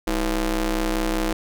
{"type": "ring-modulated tone", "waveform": "sawtooth", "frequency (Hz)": 176.5, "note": "F3", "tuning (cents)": 19, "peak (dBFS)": -14, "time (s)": [0.07, 1.33], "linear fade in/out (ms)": 5, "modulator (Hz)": 144, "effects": []}